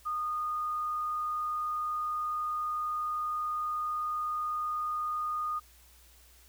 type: tone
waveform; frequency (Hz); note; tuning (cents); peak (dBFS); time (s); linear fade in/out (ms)
sine; 1228; D#6; -23; -30; 0.05-5.6; 20
effects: added 60 Hz sine -59 dBFS peak until 6.48 s + white hiss -60 dBFS RMS until 6.48 s